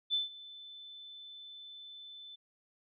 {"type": "tone with ADSR envelope", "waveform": "sine", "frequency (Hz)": 3520, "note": "A7", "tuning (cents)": 0, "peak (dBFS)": -27, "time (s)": [0.1, 2.36], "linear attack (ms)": 37, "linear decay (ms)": 150, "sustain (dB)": -20, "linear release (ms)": 13, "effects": []}